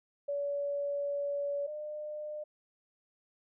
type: tone pair in turn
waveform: sine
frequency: 570 / 602.7 Hz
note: C#5 / D5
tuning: +48 / +45 cents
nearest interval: minor second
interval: 97 cents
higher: second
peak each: -31 / -37 dBFS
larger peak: first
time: 0.28-1.67 / 1.67-2.44 s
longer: first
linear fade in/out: 10 ms
effects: none